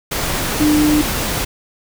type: tone in noise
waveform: sine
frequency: 300.7 Hz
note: D4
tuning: 41 cents sharp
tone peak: -11 dBFS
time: 0.6-1.02 s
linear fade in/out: 10 ms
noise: pink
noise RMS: -20 dBFS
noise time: 0.11-1.45 s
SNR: +6 dB
effects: none